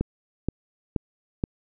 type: click train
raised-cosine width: 3 ms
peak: -11 dBFS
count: 4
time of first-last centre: 0.01-1.439 s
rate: 2.1 Hz
effects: none